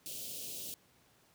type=band-stop noise; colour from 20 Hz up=white; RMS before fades=-43 dBFS; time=0.06-0.74 s; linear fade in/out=0 ms; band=640 to 2700 Hz; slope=48 dB/octave; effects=pink hiss -67 dBFS RMS until 1.34 s + high-pass 80 Hz 12 dB/octave